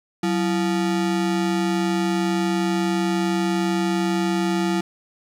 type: ring-modulated tone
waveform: square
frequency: 261.6 Hz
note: C4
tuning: in tune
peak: -17 dBFS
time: 0.23-4.81 s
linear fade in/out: 5 ms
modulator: 74.3 Hz
effects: low-pass 8000 Hz 12 dB/octave + 8-bit